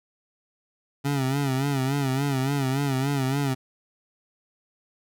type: tone with vibrato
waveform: 25% pulse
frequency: 136.5 Hz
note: C#3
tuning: 26 cents flat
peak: -19 dBFS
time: 1.04-3.55 s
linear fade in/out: 20 ms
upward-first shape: sine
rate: 3.5 Hz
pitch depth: 86 cents each way
effects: none